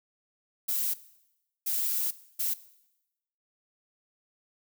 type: noise bursts at uneven times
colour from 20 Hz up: violet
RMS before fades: -29 dBFS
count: 3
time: 0.68-0.94 / 1.66-2.11 / 2.39-2.54 s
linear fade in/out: 10 ms
effects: noise-tail reverb RT60 0.9 s tail -18 dB re dry